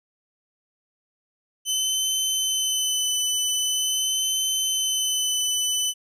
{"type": "tone with vibrato", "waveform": "20% pulse", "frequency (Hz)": 3034, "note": "F#7", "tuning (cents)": 43, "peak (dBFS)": -16, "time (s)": [1.65, 5.94], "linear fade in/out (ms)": 50, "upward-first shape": "sine", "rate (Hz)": 0.44, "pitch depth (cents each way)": 18, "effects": []}